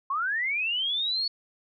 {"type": "linear sweep", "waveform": "sine", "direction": "up", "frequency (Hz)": [1046.5, 4443], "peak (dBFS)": -25, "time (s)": [0.1, 1.28], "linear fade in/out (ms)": 5, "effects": []}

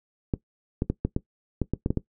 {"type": "clicks", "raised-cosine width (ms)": 3, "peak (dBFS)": -11, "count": 10, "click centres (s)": [0.338, 0.821, 0.9, 1.05, 1.164, 1.617, 1.736, 1.861, 1.905, 1.973], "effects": ["noise-tail reverb RT60 0.1 s tail -18 dB re dry"]}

